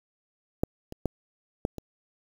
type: clicks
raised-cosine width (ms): 2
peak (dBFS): -10 / -25 / -12 / -12 / -23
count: 5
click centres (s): 0.635 / 0.924 / 1.057 / 1.651 / 1.783
effects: 7-bit